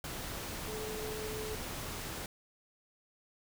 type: tone in noise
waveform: sine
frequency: 431.9 Hz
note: A4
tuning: 32 cents flat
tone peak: -40 dBFS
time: 0.68-1.55 s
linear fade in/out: 2 ms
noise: pink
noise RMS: -41 dBFS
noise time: 0.04-2.26 s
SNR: -2 dB
effects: none